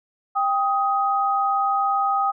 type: tone pair together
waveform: sine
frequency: 791 / 1253.6 Hz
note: G5 / D#6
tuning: +15 / +13 cents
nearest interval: minor sixth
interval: 798 cents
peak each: -21 dBFS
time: 0.35-2.32 s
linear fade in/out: 20 ms
effects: none